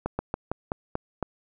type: slowing click train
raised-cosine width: 1 ms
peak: -13 dBFS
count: 7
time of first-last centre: 0.06-1.227 s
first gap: 130 ms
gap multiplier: 1.16
effects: none